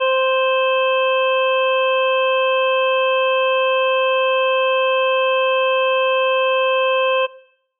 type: harmonic tone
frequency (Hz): 523.3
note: C5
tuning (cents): 0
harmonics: 1 / 2 / 3 / 5 / 6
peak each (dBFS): -16 / -21 / -29 / -23 / -28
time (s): 0-7.27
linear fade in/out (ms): 20
effects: noise-tail reverb RT60 0.7 s tail -19 dB re dry